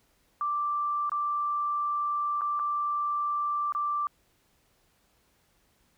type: tone with dropouts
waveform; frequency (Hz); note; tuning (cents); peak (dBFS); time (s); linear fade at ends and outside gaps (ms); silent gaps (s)
sine; 1174.7; D6; 0; -26; 0.41-4.07; 1; 1.095-1.118 / 2.41-2.417 / 2.593-2.597 / 3.723-3.749
effects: pink hiss -68 dBFS RMS until 5.97 s